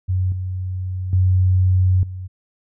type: tone with level steps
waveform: sine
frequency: 92.5 Hz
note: F#2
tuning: in tune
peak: -16 / -22 / -12 / -27 dBFS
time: 0.08-2.28 s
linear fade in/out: 20 ms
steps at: 0.32 / 1.13 / 2.03 s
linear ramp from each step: 2 ms
effects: none